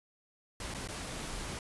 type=noise with dropouts; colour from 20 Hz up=pink; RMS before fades=-40 dBFS; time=0.6-1.59 s; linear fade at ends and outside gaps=2 ms; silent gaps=0.74-0.746 / 0.876-0.886 s; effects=resampled to 24000 Hz